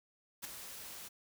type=noise with ADSR envelope; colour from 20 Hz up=white; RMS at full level=-40 dBFS; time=0.42-1.09 s; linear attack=23 ms; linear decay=13 ms; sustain=-8 dB; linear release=17 ms; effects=none